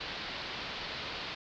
white low-pass noise, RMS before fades -40 dBFS, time 0-1.35 s, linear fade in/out 10 ms, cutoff 4600 Hz, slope 48 dB/octave, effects none

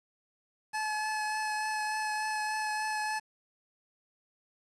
25% pulse tone with vibrato, 858 Hz, A5, 44 cents flat, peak -27 dBFS, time 0.73-3.2 s, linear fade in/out 20 ms, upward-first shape triangle, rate 3.4 Hz, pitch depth 15 cents each way, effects resampled to 24000 Hz + 9-bit

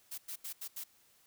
blue noise bursts at uneven times, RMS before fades -42 dBFS, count 5, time 0.11-0.18 / 0.28-0.36 / 0.44-0.53 / 0.61-0.68 / 0.76-0.84 s, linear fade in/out 10 ms, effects white hiss -67 dBFS RMS until 1.26 s

